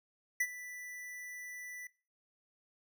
square tone with ADSR envelope, 1978 Hz, B6, 2 cents sharp, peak -28 dBFS, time 0.4-1.87 s, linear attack 7 ms, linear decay 55 ms, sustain -17 dB, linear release 3 ms, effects noise-tail reverb RT60 0.4 s tail -20 dB re dry

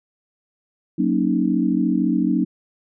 sine chord, D# minor seventh, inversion first, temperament equal, 185 / 233.1 / 277.2 / 311.1 Hz, F#3 / A#3 / C#4 / D#4, 0 / 0 / 0 / 0 cents, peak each -22 dBFS, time 0.98-2.45 s, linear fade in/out 10 ms, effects none

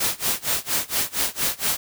white noise with tremolo, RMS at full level -21 dBFS, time 0-1.77 s, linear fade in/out 5 ms, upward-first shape sine, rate 4.3 Hz, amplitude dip 95%, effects none

